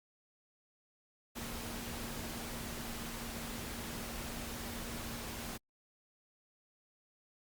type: tone in noise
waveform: sine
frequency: 233.1 Hz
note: A#3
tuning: in tune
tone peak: -48 dBFS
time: 1.35-5.58 s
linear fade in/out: 20 ms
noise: pink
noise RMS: -43 dBFS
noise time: 1.35-5.58 s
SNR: -8 dB
effects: Opus 48 kbps